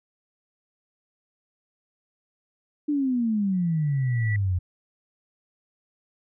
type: exponential sweep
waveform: sine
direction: down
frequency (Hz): 301.7 to 87.31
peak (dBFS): -21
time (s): 2.88-4.59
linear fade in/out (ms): 10
type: tone with exponential growth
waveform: sine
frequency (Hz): 1957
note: B6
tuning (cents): -16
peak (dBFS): -28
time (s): 3.53-4.36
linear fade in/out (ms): 2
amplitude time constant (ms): 180
effects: none